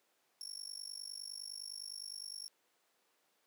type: tone with amplitude modulation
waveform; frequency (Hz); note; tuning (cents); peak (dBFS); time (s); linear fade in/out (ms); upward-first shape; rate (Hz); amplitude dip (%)
30% pulse; 5490; F8; -31; -36; 0.41-2.48; 0; sine; 49.8; 100
effects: pink hiss -75 dBFS RMS until 3.46 s + high-pass 400 Hz 12 dB/octave